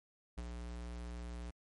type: tone with ADSR envelope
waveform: square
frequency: 59.5 Hz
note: A#1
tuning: 36 cents sharp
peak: -39 dBFS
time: 0.37-1.51 s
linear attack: 15 ms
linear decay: 34 ms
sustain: -4 dB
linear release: 10 ms
effects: MP3 48 kbps